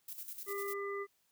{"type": "noise with tremolo", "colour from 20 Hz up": "violet", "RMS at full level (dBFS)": -44, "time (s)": [0.08, 0.74], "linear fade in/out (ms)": 5, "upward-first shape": "square", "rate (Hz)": 10, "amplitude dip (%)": 60}
{"type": "harmonic tone", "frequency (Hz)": 400, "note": "G4", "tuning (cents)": 35, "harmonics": [1, 3, 5], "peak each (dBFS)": [-38, -43, -45], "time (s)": [0.46, 1.07], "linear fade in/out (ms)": 50}
{"effects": ["white hiss -75 dBFS RMS until 1.31 s"]}